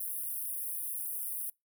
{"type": "high-pass noise", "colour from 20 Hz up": "pink", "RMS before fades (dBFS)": -37, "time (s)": [0, 1.5], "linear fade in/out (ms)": 5, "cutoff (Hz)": 9500, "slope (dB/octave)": 96, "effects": ["noise-tail reverb RT60 0.2 s tail -25 dB re dry"]}